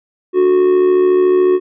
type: tone with amplitude modulation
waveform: triangle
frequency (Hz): 367.4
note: F#4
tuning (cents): -12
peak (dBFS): -4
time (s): 0.33-1.6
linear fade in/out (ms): 50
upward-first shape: sine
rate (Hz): 73.9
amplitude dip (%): 55
effects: resampled to 8000 Hz

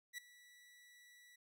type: tone with ADSR envelope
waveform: sawtooth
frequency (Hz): 1953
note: B6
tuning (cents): -20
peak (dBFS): -39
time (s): 0.13-1.36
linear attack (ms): 49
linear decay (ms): 7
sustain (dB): -19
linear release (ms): 7
effects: none

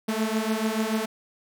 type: beating tone pair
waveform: sawtooth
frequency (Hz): 216.1 / 223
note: A3 / A3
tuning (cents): -31 / +23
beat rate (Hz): 6.9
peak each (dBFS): -23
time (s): 0.08-1.06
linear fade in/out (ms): 10
effects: none

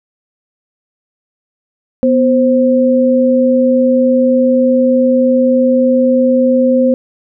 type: tone pair together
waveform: sine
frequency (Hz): 247.3 / 524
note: B3 / C5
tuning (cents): +3 / +2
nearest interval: octave + minor second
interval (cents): 1299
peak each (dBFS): -10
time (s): 2.03-6.94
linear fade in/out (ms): 0
effects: none

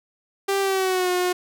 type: tone with pitch glide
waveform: sawtooth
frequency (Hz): 393.4 to 360.7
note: G4 to F#4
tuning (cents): +6 to -44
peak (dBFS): -16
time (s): 0.48-1.33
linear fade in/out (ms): 10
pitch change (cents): -150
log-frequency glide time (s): 0.6-1.1
effects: none

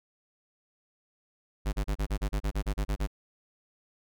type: tone bursts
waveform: square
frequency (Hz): 51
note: G#1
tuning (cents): -31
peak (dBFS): -27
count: 13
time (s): 1.65-3.074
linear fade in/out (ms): 20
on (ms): 80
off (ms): 32
effects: none

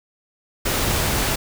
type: noise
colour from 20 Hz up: pink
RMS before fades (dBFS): -21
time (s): 0.65-1.36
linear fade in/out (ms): 10
effects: none

